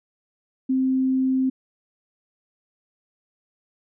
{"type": "tone", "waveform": "sine", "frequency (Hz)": 261.6, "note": "C4", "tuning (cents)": 0, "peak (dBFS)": -18, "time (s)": [0.69, 1.5], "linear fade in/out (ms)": 10, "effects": []}